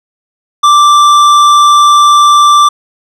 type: tone with tanh clipping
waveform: sine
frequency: 1174.7 Hz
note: D6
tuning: in tune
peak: -4 dBFS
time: 0.63-2.69 s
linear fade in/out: 10 ms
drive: 13 dB
effects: none

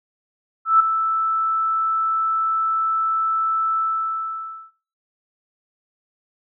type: tone with ADSR envelope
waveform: sine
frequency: 1318.5 Hz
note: E6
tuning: in tune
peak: -8 dBFS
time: 0.65-4.71 s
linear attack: 150 ms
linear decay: 6 ms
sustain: -10 dB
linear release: 930 ms
effects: noise-tail reverb RT60 0.4 s tail -19 dB re dry

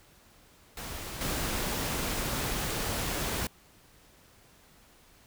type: noise with level steps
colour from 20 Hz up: pink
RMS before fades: -39 / -32 dBFS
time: 0.77-3.47 s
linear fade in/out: 2 ms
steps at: 1.21 s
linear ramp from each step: 2 ms
effects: pink hiss -59 dBFS RMS until 5.26 s

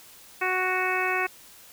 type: harmonic tone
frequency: 370 Hz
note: F#4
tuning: in tune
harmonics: 1 / 2 / 3 / 4 / 5 / 6 / 7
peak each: -31 / -31 / -31 / -31 / -31 / -31 / -31 dBFS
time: 0.41-1.27 s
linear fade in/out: 10 ms
effects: white hiss -50 dBFS RMS until 1.72 s

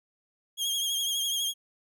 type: tone with vibrato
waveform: sawtooth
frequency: 3251 Hz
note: G#7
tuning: 38 cents flat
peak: -24 dBFS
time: 0.57-1.54 s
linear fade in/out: 50 ms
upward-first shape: triangle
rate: 12 Hz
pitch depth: 54 cents each way
effects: none

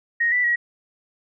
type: tone with pitch steps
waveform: sine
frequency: 1872 / 1974 / 1910 Hz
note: A#6 / B6 / A#6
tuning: +7 / -1 / +42 cents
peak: -17 dBFS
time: 0.2-0.56 s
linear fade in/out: 10 ms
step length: 120 ms
effects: none

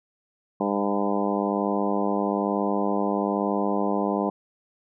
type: harmonic tone with a mistuned harmonic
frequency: 101.1 Hz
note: G#2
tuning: 46 cents flat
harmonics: 2 / 3 / 4 / 5 / 6 / 7 / 8 / 9 / 10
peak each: -27 / -29 / -30 / -31 / -32 / -32 / -33 / -34 / -34 dBFS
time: 0.6-4.3 s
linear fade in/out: 5 ms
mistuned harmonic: 8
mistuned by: +16 cents
effects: none

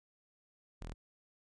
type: tone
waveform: sawtooth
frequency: 40.81 Hz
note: E1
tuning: 17 cents flat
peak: -39 dBFS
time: 0.81-0.94 s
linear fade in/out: 10 ms
effects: resampled to 22050 Hz

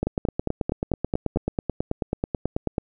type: two click trains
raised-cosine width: 2 ms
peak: -10 / -10 dBFS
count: 26 / 7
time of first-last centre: 0.07-2.781 / 0.03-1.36 s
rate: 9.22 / 4.51 Hz
effects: none

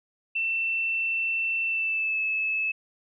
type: tone with pitch glide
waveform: sine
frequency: 2682 to 2603 Hz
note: E7 to E7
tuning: +29 to -22 cents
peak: -24 dBFS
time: 0.35-2.72 s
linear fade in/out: 10 ms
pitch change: -51 cents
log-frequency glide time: 1.66-2.2 s
effects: none

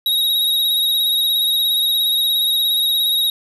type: tone with vibrato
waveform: square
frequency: 3800 Hz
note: A#7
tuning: 33 cents sharp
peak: -15 dBFS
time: 0.06-3.3 s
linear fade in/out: 2 ms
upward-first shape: sine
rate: 17 Hz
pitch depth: 33 cents each way
effects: none

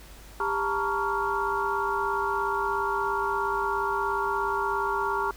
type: tone cluster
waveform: sine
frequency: 399.3 / 889 / 946 / 1123 / 1394 Hz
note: G4 / A5 / A#5 / C#6 / F6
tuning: +32 / +18 / +25 / +22 / -4 cents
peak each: -31 dBFS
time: 0.4-5.31 s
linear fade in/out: 2 ms
effects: added 50 Hz sine -46 dBFS peak until 5.36 s + pink hiss -50 dBFS RMS until 5.36 s

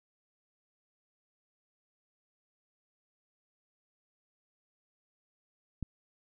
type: click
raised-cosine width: 5 ms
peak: -23 dBFS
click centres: 5.827 s
effects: none

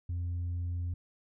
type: tone with tanh clipping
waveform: sine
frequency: 87.31 Hz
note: F2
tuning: in tune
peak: -32 dBFS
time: 0.09-0.94 s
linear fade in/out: 5 ms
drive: 1 dB
effects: none

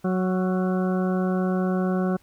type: harmonic tone with a mistuned harmonic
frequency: 185 Hz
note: F#3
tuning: in tune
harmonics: 1 / 2 / 3 / 4 / 6 / 7 / 8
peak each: -22 / -28 / -32 / -34 / -38 / -39 / -40 dBFS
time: 0.04-2.17 s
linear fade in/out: 10 ms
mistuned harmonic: 7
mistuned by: +54 cents
effects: pink hiss -60 dBFS RMS until 2.22 s

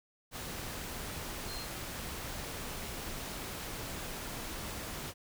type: tone in noise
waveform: sine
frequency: 4186 Hz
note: C8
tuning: in tune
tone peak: -44 dBFS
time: 1.46-1.67 s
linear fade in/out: 50 ms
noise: pink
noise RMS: -41 dBFS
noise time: 0.31-5.14 s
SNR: -6 dB
effects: none

